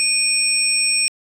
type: tone cluster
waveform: sine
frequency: 2466 / 5510 / 8210 Hz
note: D#7 / F8 / C9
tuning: -16 / -24 / -34 cents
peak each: -19 dBFS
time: 0-1.08 s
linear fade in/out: 0 ms
effects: tanh soft clip ceiling -7 dBFS